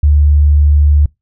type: tone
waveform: sine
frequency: 73.42 Hz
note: D2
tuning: in tune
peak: -5 dBFS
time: 0.03-1.06 s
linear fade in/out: 5 ms
effects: noise-tail reverb RT60 0.2 s tail -25 dB re dry